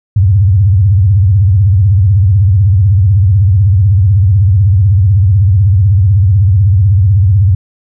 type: tone with vibrato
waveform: sine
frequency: 97.2 Hz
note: G2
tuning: 14 cents flat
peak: -4 dBFS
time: 0.16-7.55 s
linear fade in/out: 5 ms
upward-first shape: triangle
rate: 16 Hz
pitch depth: 260 cents each way
effects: none